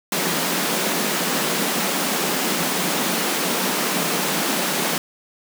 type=high-pass noise; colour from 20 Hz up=pink; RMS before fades=-22 dBFS; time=0.12-4.98 s; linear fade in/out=2 ms; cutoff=160 Hz; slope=96 dB/octave; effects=none